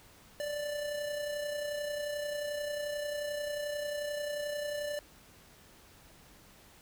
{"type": "tone with amplitude modulation", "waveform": "square", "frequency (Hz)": 587.3, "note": "D5", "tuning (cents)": 0, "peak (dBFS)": -33, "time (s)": [0.4, 4.99], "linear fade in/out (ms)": 0, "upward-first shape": "sine", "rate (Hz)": 31.3, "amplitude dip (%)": 40, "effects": ["pink hiss -58 dBFS RMS until 6.81 s"]}